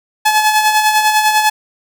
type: tone with tremolo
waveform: sawtooth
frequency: 857 Hz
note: A5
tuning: 46 cents flat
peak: -4 dBFS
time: 0.25-1.5 s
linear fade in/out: 10 ms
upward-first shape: sine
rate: 10 Hz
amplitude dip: 50%
effects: none